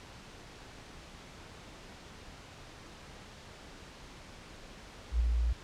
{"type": "tone with ADSR envelope", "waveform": "sine", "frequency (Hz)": 58.27, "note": "A#1", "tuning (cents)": 0, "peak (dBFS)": -22, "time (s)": [5.11, 5.53], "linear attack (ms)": 93, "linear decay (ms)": 3, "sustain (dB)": -4, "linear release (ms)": 6, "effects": ["pink hiss -50 dBFS RMS until 5.63 s", "low-pass 6000 Hz 12 dB/octave"]}